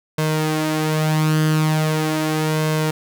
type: tone with flanger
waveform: sawtooth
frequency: 155.56 Hz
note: D#3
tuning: in tune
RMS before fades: -19 dBFS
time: 0.18-2.91 s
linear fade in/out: 5 ms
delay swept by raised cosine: 1.9 to 5.8 ms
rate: 0.4 Hz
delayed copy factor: +0.55
effects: none